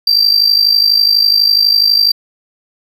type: tone with amplitude modulation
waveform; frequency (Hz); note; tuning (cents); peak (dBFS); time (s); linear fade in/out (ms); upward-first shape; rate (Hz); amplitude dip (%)
triangle; 4699; D8; 0; -3; 0.07-2.12; 5; sine; 52.1; 75
effects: none